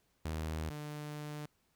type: tone pair in turn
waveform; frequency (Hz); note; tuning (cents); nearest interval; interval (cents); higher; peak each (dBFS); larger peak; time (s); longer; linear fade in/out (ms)
sawtooth; 78.9 / 149.22; D#2 / D3; +25 / +28; major seventh; 1103; second; -32 / -37; first; 0.25-0.7 / 0.7-1.46; second; 5
effects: pink hiss -75 dBFS RMS until 1.75 s